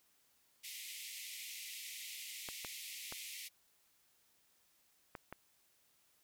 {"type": "band-pass noise", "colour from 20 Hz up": "pink", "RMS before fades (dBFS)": -48, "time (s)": [0.63, 3.49], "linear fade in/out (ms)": 20, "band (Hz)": [2000, 16000], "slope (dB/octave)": 96}
{"type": "clicks", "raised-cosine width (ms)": 0.5, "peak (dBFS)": -30, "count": 5, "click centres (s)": [2.488, 2.648, 3.124, 5.152, 5.326]}
{"effects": ["white hiss -73 dBFS RMS until 6.23 s"]}